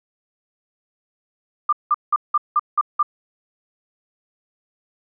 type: tone bursts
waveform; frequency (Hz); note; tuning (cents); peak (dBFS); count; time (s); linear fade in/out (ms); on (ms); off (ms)
sine; 1196; D6; +31; -13; 7; 1.69-3.029; 5; 37; 180
effects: none